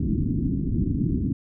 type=low-pass noise; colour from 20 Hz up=white; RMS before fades=-24 dBFS; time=0-1.33 s; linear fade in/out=5 ms; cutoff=300 Hz; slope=48 dB/octave; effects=none